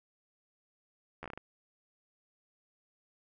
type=slowing click train; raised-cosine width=0.5 ms; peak=-27 dBFS; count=7; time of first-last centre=1.23-1.376 s; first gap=12 ms; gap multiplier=1.28; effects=none